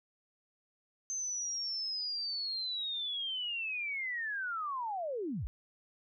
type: linear sweep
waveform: sine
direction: down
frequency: 6272 to 38.89 Hz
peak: -34 dBFS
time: 1.1-5.47 s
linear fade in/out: 0 ms
effects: none